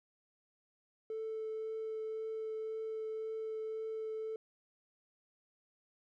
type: tone with vibrato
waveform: triangle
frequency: 440 Hz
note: A4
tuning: in tune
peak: -34 dBFS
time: 1.1-4.36 s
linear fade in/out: 2 ms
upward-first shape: triangle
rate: 1.9 Hz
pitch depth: 9 cents each way
effects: tanh soft clip ceiling -34 dBFS